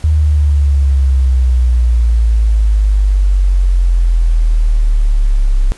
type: exponential sweep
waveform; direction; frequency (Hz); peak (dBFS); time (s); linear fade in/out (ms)
sine; down; 77.78 to 33.13; -7; 0.04-5.72; 0
effects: pink hiss -39 dBFS RMS until 5.77 s + resampled to 24000 Hz

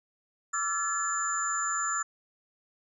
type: tone cluster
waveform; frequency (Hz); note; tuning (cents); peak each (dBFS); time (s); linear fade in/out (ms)
sine; 1171 / 1347 / 1721 / 7100; D6 / E6 / A6 / A8; -5 / +37 / -39 / +15; -35 / -31 / -36 / -32; 0.53-2.03; 10
effects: none

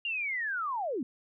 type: linear sweep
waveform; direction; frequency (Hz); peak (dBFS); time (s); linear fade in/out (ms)
sine; down; 2833 to 220; -30; 0.05-1.03; 2
effects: none

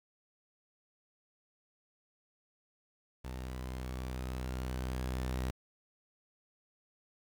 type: tone with level ramp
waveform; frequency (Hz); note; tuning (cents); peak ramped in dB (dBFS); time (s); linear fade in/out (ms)
sawtooth; 63.5; B1; +49; -36 to -29; 3.24-5.51; 10
effects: 10-bit

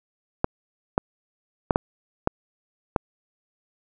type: clicks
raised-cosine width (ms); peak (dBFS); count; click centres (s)
1; -5; 6; 0.444 / 0.979 / 1.708 / 1.759 / 2.274 / 2.962
effects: none

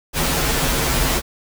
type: noise with comb filter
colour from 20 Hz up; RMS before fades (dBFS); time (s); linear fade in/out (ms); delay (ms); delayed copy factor
pink; -19; 0.13-1.22; 50; 10; -0.75
effects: none

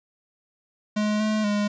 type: tone with pitch steps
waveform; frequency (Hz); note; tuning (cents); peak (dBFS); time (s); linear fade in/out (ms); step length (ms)
square; 211.1 / 214.9 / 206.6; G#3 / A3 / G#3; +29 / -41 / -9; -22; 0.96-1.68; 10; 240
effects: resampled to 16000 Hz + 9-bit

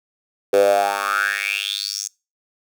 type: tone with high-pass filter sweep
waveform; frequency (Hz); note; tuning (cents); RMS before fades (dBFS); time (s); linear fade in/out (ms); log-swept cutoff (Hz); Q
10% pulse; 100; G2; +35; -20; 0.53-2.08; 5; 450 to 6600; 7.3
effects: noise-tail reverb RT60 0.3 s tail -26 dB re dry

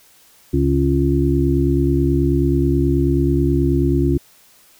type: harmonic tone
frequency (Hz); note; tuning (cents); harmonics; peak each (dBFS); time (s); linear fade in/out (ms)
69.3; C#2; 0; 1 / 2 / 4 / 5; -19 / -19 / -19 / -19; 0.53-4.18; 10
effects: white hiss -51 dBFS RMS until 4.79 s

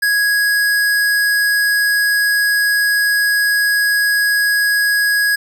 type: tone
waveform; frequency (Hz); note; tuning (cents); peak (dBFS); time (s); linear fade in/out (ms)
square; 1661.2; G#6; 0; -13; 0.02-5.36; 10
effects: none

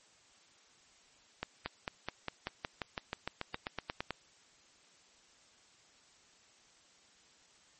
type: accelerating click train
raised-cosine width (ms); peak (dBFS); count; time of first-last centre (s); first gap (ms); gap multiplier
0.3; -19; 18; 1.43-4.107; 230; 0.95
effects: white hiss -64 dBFS RMS until 7.79 s + MP3 32 kbps

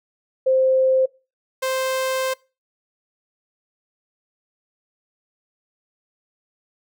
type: tone pair in turn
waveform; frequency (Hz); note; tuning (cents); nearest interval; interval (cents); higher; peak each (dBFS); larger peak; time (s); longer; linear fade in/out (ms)
sine / sawtooth; 523 / 523; C5 / C5; -1 / -1; unison; 0; neither; -14 / -17; first; 0.46-1.06 / 1.62-2.34; second; 10
effects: noise-tail reverb RT60 0.3 s tail -23 dB re dry

